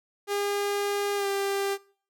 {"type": "tone with pitch glide", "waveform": "sawtooth", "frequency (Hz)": [405.5, 396.2], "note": ["G#4", "G4"], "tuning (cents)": [-41, 18], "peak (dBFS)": -22, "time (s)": [0.27, 1.78], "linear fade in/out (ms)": 50, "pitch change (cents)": -41, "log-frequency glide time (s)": [1.16, 1.27], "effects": ["noise-tail reverb RT60 0.5 s tail -23 dB re dry"]}